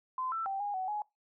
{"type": "tone with pitch steps", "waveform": "sine", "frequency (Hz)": [1029, 1332, 780, 819, 750, 838], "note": ["C6", "E6", "G5", "G#5", "F#5", "G#5"], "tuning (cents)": [-29, 18, -9, -24, 23, 15], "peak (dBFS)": -32, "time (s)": [0.18, 1.02], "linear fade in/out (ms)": 2, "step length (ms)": 140, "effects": ["noise-tail reverb RT60 0.2 s tail -22 dB re dry"]}